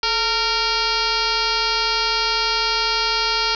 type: tone with frequency modulation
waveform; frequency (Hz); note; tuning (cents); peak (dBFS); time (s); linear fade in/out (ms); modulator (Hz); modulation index
sine; 2794; F7; 0; -17; 0.03-3.55; 2; 472; 4.7
effects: none